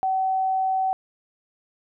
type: tone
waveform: sine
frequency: 760 Hz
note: F#5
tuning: 46 cents sharp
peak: -20 dBFS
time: 0.03-0.93 s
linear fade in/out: 0 ms
effects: none